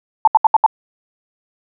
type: tone bursts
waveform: sine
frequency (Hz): 880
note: A5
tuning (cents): 0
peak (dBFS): -5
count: 5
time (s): 0.25-0.663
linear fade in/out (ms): 2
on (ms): 25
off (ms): 72
effects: none